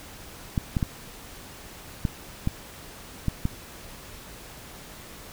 clicks, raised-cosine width 5 ms, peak -11 dBFS, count 7, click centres 0.578 / 0.768 / 0.828 / 2.052 / 2.474 / 3.283 / 3.454 s, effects pink hiss -44 dBFS RMS until 5.32 s

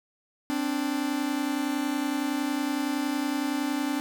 45% pulse tone pair together, 261.6 / 292.4 Hz, C4 / D4, 0 / -7 cents, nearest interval major second, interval 193 cents, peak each -30 / -28 dBFS, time 0.5-4 s, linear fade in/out 0 ms, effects none

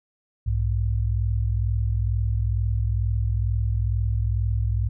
sine tone pair together, 61.9 / 104.1 Hz, B1 / G#2, +5 / +5 cents, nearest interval major sixth, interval 900 cents, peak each -23 dBFS, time 0.46-4.89 s, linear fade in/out 10 ms, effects none

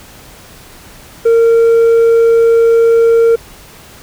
triangle tone with hard clipping, 460 Hz, A#4, 23 cents flat, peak -4 dBFS, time 1.25-3.36 s, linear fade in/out 10 ms, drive 1 dB, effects pink hiss -37 dBFS RMS until 4.02 s

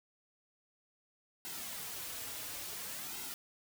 white noise with flanger, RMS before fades -43 dBFS, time 1.45-3.34 s, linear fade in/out 0 ms, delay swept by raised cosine 1.7 to 5.4 ms, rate 0.57 Hz, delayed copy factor -0.6, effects none

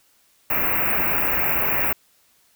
white band-stop noise, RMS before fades -21 dBFS, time 0.5-1.93 s, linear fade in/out 5 ms, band 2700 to 14000 Hz, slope 96 dB/octave, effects white hiss -60 dBFS RMS until 2.55 s

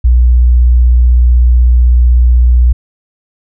sine tone with vibrato, 60.7 Hz, B1, 29 cents flat, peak -3 dBFS, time 0.04-2.73 s, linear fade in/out 10 ms, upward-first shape sine, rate 16 Hz, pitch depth 17 cents each way, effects none

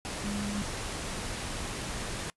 sine tone in noise, 204.6 Hz, G#3, 26 cents flat, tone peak -32 dBFS, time 0.24-0.62 s, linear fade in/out 0 ms, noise pink, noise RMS -36 dBFS, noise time 0.05-2.3 s, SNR +1 dB, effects noise-tail reverb RT60 0.1 s tail -23 dB re dry + resampled to 24000 Hz

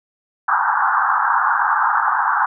pink band-pass noise, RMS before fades -17 dBFS, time 0.48-2.46 s, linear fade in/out 5 ms, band 800 to 1600 Hz, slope 96 dB/octave, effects none

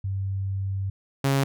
sine / sawtooth tone pair in turn, 97 / 137.18 Hz, G2 / C#3, -18 / -18 cents, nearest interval tritone, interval 600 cents, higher second, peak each -25 / -16 dBFS, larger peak second, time 0.04-0.9 / 1.24-1.44 s, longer first, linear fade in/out 5 ms, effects none

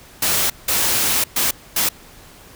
white noise bursts at uneven times, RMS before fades -18 dBFS, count 4, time 0.22-0.5 / 0.68-1.24 / 1.36-1.51 / 1.76-1.89 s, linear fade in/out 5 ms, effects pink hiss -44 dBFS RMS until 2.55 s

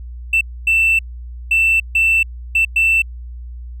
triangle tone bursts at uneven times, 2671 Hz, E7, 22 cents sharp, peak -8 dBFS, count 6, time 0.33-0.41 / 0.67-0.99 / 1.51-1.8 / 1.95-2.23 / 2.55-2.65 / 2.76-3.02 s, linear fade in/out 5 ms, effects tanh soft clip ceiling -7 dBFS + added 60 Hz sine -28 dBFS peak until 3.8 s

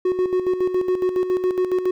triangle tone with tremolo, 367.1 Hz, F#4, 14 cents flat, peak -14 dBFS, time 0.05-1.91 s, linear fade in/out 5 ms, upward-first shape square, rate 7.2 Hz, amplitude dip 60%, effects none

